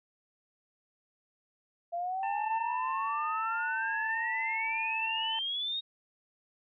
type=exponential sweep; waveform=sine; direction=up; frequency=679 to 3768 Hz; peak=-31 dBFS; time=1.92-5.81 s; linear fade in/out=20 ms
type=harmonic tone; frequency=894 Hz; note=A5; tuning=27 cents sharp; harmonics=1 / 2 / 3; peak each=-35 / -44 / -43 dBFS; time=2.23-5.39 s; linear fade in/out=2 ms
effects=none